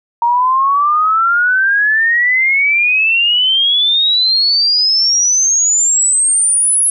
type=exponential sweep; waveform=sine; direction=up; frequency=932.3 to 10700 Hz; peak=-9 dBFS; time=0.22-6.9 s; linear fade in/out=2 ms; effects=none